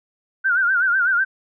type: tone with vibrato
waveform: sine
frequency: 1480 Hz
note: F#6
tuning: in tune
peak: -15 dBFS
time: 0.44-1.25 s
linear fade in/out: 20 ms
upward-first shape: sine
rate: 8 Hz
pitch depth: 110 cents each way
effects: none